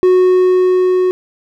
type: tone with level ramp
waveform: triangle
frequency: 367.3 Hz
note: F#4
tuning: 13 cents flat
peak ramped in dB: -4 to -8 dBFS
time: 0.03-1.11 s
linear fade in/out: 0 ms
effects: none